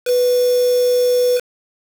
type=tone with quantisation; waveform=sine; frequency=493.9 Hz; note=B4; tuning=in tune; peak=-12 dBFS; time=0.05-1.41 s; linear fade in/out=50 ms; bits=4; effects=none